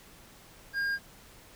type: tone with hard clipping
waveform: sine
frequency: 1614 Hz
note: G#6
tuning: 50 cents flat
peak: -29 dBFS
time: 0.73-0.99 s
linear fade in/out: 50 ms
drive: 5 dB
effects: pink hiss -54 dBFS RMS until 1.55 s